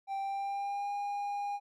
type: tone with pitch glide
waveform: triangle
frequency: 784 to 812.1 Hz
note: G5 to G#5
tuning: 0 to -39 cents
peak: -31 dBFS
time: 0.07-1.6 s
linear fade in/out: 50 ms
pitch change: +61 cents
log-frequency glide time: 0.2-0.92 s
effects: none